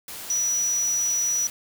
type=tone in noise; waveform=sine; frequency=5870 Hz; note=F#8; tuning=15 cents flat; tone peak=-21 dBFS; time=0.3-1.47 s; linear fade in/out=2 ms; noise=white; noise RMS=-37 dBFS; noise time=0.08-1.5 s; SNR=+13 dB; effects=none